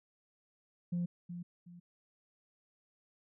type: tone with echo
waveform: sine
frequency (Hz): 174.61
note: F3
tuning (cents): 0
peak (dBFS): -30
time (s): 0.92-1.06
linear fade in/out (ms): 10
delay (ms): 370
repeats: 2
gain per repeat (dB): -10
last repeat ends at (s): 1.8
effects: tanh soft clip ceiling -29 dBFS